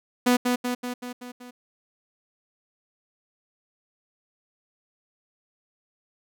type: tone with echo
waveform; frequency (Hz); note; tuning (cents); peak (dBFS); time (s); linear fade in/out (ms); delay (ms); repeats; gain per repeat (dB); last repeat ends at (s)
sawtooth; 246.9; B3; 0; -13; 0.26-0.37; 10; 190; 6; -4; 1.51
effects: none